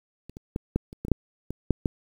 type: clicks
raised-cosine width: 3 ms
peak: -29 / -26 / -15 / -10 / -28 / -19 / -21 / -6 / -19 / -7 / -10 dBFS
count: 11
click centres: 0.296 / 0.369 / 0.561 / 0.76 / 0.929 / 1.05 / 1.083 / 1.117 / 1.506 / 1.707 / 1.858 s
effects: 8-bit